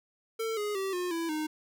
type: tone with pitch steps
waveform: square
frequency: 448.9 / 416.4 / 386.3 / 358.4 / 332.4 / 308.4 Hz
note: A4 / G#4 / G4 / F4 / E4 / D#4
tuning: +35 / +5 / -25 / +45 / +15 / -15 cents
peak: -31 dBFS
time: 0.39-1.47 s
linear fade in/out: 10 ms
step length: 180 ms
effects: none